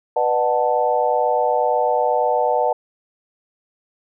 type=chord; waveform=sine; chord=B minor seventh; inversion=none; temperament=equal with one note detuned; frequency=493.9 / 602.1 / 740 / 880 Hz; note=B4 / D5 / F#5 / A5; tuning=0 / +43 / 0 / 0 cents; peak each=-21 dBFS; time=0.16-2.73 s; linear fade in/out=5 ms; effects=none